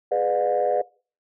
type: chord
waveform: sine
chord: G# diminished seventh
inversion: none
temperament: just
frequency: 415.3 / 498.4 / 598 / 717.6 Hz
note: G#4 / B4 / D5 / F5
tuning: 0 / +16 / +31 / +47 cents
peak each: -27 / -23 / -23 / -24 dBFS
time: 0.11-0.82 s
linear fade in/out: 10 ms
effects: noise-tail reverb RT60 0.4 s tail -23 dB re dry + tanh soft clip ceiling -12 dBFS